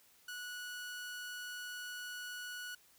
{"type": "tone", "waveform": "sawtooth", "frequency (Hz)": 1469, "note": "F#6", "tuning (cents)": -13, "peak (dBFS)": -39, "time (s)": [0.28, 2.75], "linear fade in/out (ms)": 5, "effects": ["white hiss -66 dBFS RMS until 2.98 s"]}